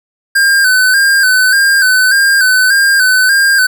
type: tone with vibrato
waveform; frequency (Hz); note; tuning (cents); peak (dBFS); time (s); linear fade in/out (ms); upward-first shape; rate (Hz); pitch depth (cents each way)
square; 1557; G6; -12; -7; 0.35-3.67; 10; square; 1.7; 52
effects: none